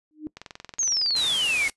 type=tone with exponential growth; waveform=sine; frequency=306.3 Hz; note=D#4; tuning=27 cents flat; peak=-26 dBFS; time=0.11-0.27 s; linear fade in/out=0 ms; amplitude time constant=33 ms
type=click train; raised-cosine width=0.2 ms; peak=-21 dBFS; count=20; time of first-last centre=0.37-1.246 s; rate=21.7 Hz
type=exponential sweep; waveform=sine; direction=down; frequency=6645 to 2144 Hz; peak=-21 dBFS; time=0.79-1.68 s; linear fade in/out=2 ms
type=noise; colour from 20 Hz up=white; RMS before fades=-31 dBFS; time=1.16-1.7 s; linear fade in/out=2 ms
effects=noise-tail reverb RT60 0.1 s tail -20 dB re dry + resampled to 24000 Hz